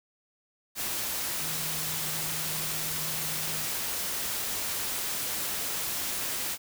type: tone in noise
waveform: sine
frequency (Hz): 156.9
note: D#3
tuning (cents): +15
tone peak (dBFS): -42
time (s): 1.37-3.69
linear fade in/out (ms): 50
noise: white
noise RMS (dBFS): -32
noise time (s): 0.75-6.58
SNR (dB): -13
effects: none